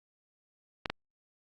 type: clicks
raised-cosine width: 0.3 ms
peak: -15 dBFS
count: 2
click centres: 0.858 / 0.9 s
effects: Opus 48 kbps